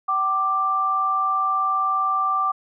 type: tone pair together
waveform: sine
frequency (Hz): 764 / 1179.5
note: G5 / D6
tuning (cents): -45 / +7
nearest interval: minor sixth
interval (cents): 752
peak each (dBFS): -27 / -19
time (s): 0.08-2.52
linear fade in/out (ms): 10
effects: none